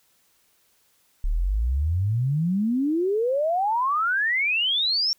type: exponential sweep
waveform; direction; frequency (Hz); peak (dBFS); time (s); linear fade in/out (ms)
sine; up; 34.75 to 5588; -20; 1.24-5.13; 0
effects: white hiss -64 dBFS RMS until 5.18 s